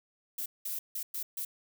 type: noise bursts at uneven times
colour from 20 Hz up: violet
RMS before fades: -36 dBFS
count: 5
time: 0.38-0.46 / 0.65-0.79 / 0.95-1.03 / 1.14-1.23 / 1.37-1.45 s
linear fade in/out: 5 ms
effects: none